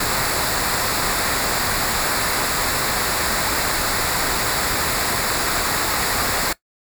pink noise with comb filter, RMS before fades -21 dBFS, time 0-6.53 s, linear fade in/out 5 ms, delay 0.33 ms, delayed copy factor -0.6, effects noise-tail reverb RT60 0.1 s tail -18 dB re dry

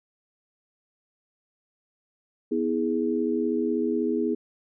sine chord, E major, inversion second, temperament equal with one note detuned, 246.9 / 323.2 / 415.3 Hz, B3 / E4 / G#4, 0 / -34 / 0 cents, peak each -27 dBFS, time 2.51-4.35 s, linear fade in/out 10 ms, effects none

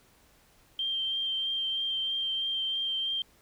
sine tone with vibrato, 3157 Hz, G7, 12 cents sharp, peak -28 dBFS, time 0.79-3.22 s, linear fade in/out 2 ms, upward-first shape triangle, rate 3.1 Hz, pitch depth 15 cents each way, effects pink hiss -62 dBFS RMS until 3.41 s

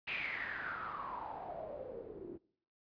white noise with low-pass filter sweep, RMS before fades -43 dBFS, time 0.07-2.38 s, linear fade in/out 10 ms, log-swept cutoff 2600 to 330 Hz, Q 7.7, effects noise-tail reverb RT60 0.6 s tail -22 dB re dry + resampled to 11025 Hz

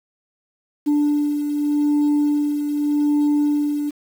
sine beating tone pair, 293.7 / 294.54 Hz, D4 / D4, 0 / +5 cents, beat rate 0.84 Hz, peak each -15 / -23 dBFS, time 0.86-3.91 s, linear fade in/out 20 ms, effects tanh soft clip ceiling -13 dBFS + 7-bit

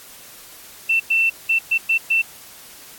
sine tone bursts at uneven times, 2683 Hz, E7, 30 cents sharp, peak -14 dBFS, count 6, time 0.89-1 / 1.1-1.3 / 1.49-1.59 / 1.71-1.78 / 1.89-1.98 / 2.1-2.22 s, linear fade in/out 10 ms, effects white hiss -42 dBFS RMS until 2.98 s + AAC 64 kbps

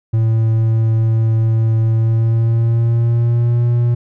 triangle tone with pitch glide, 112.2 to 119.56 Hz, A2 to A#2, +34 to +44 cents, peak -9 dBFS, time 0.13-3.95 s, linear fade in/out 10 ms, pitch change +110 cents, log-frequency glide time 1.93-3.65 s, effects none

